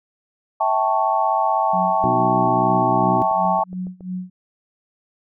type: chord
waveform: sine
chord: A dominant seventh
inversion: second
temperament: equal with one note detuned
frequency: 652.1 / 784 / 880 / 1108.7 Hz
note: E5 / G5 / A5 / C#6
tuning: -19 / 0 / 0 / 0 cents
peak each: -23 / -21 / -20 / -23 dBFS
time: 0.6-3.64 s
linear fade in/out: 10 ms
type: tone with tremolo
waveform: sine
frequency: 183.2 Hz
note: F#3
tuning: 17 cents flat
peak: -23 dBFS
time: 1.73-4.3 s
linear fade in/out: 5 ms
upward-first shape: sine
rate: 3 Hz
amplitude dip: 95%
type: harmonic tone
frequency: 62 Hz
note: B1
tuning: 7 cents sharp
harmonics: 2 / 3 / 4 / 5 / 6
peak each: -26 / -26 / -26 / -26 / -26 dBFS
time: 2.04-3.22 s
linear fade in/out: 0 ms
type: click train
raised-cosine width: 2 ms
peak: -28 dBFS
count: 12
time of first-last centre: 2.48-4.008 s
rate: 7.2 Hz
effects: none